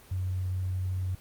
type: tone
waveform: sine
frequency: 92.5 Hz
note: F#2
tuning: in tune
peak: -28 dBFS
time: 0.11-1.15 s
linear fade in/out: 5 ms
effects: pink hiss -54 dBFS RMS until 1.2 s + Opus 24 kbps